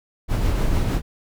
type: noise with tremolo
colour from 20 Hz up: brown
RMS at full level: -18 dBFS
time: 0.28-1.02 s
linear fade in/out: 50 ms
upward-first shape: triangle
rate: 6.6 Hz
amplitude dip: 35%
effects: none